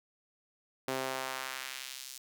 sawtooth tone with high-pass filter sweep, 131.5 Hz, C3, 9 cents sharp, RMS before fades -39 dBFS, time 0.88-2.18 s, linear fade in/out 2 ms, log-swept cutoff 360 to 5800 Hz, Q 0.93, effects none

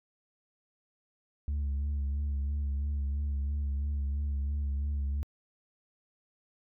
sine tone with vibrato, 71 Hz, C#2, 42 cents sharp, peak -26 dBFS, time 1.48-5.23 s, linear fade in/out 0 ms, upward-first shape sine, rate 3 Hz, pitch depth 43 cents each way, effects tanh soft clip ceiling -28 dBFS

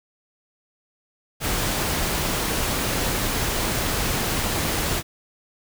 pink noise, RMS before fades -24 dBFS, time 1.4-5.03 s, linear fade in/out 50 ms, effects none

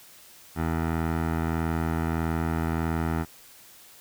15% pulse tone with low-pass filter, 81.6 Hz, E2, 17 cents flat, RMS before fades -27 dBFS, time 0.55-3.26 s, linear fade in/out 50 ms, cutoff 1600 Hz, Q 1.4, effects white hiss -51 dBFS RMS until 4 s

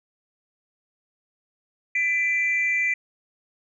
sine tone pair together, 2000 / 2353 Hz, B6 / D7, +21 / +3 cents, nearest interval minor third, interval 282 cents, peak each -22 dBFS, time 1.95-2.94 s, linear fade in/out 5 ms, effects tanh soft clip ceiling -14 dBFS

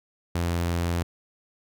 sawtooth tone, 85.8 Hz, F2, 30 cents flat, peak -20 dBFS, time 0.35-1.03 s, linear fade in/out 5 ms, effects none

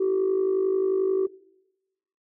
sine tone with amplitude modulation, 380.9 Hz, G4, 50 cents flat, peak -16 dBFS, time 0-1.27 s, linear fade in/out 10 ms, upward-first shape sine, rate 51.3 Hz, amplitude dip 65%, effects noise-tail reverb RT60 1.0 s tail -23 dB re dry + tanh soft clip ceiling -16 dBFS

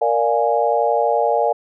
sine chord, Bb dominant seventh, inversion none, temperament equal, 466.2 / 587.3 / 698.5 / 830.6 Hz, Bb4 / D5 / F5 / Ab5, 0 / 0 / 0 / 0 cents, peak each -20 dBFS, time 0.01-1.53 s, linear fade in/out 10 ms, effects none

